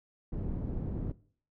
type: low-pass noise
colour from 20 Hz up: pink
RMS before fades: -35 dBFS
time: 0.32-1.12 s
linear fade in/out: 5 ms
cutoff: 290 Hz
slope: 12 dB/octave
effects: noise-tail reverb RT60 0.5 s tail -20 dB re dry